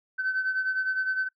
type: beating tone pair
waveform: sine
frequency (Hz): 1525 / 1534.8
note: G6 / G6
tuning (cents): -48 / -37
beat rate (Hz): 9.8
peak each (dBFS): -25 / -31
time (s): 0.18-1.29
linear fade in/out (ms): 20
effects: noise-tail reverb RT60 0.1 s tail -24 dB re dry + tanh soft clip ceiling -20 dBFS